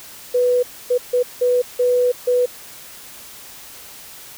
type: tone bursts at uneven times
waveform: sine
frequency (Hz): 493.9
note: B4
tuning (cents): 0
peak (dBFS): -13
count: 6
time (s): 0.34-0.63 / 0.9-0.98 / 1.13-1.23 / 1.41-1.62 / 1.79-2.12 / 2.27-2.46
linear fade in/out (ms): 10
effects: white hiss -39 dBFS RMS until 4.37 s